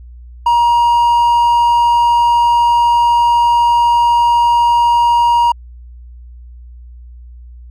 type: tone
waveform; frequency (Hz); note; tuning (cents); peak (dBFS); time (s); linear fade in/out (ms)
triangle; 948; A#5; +29; -6; 0.46-5.52; 5
effects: added 60 Hz sine -32 dBFS peak until 7.7 s